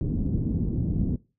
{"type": "low-pass noise", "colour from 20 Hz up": "white", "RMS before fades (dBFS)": -26, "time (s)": [0.01, 1.16], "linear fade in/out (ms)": 2, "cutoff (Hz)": 250, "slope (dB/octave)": 24, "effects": ["noise-tail reverb RT60 0.3 s tail -20 dB re dry"]}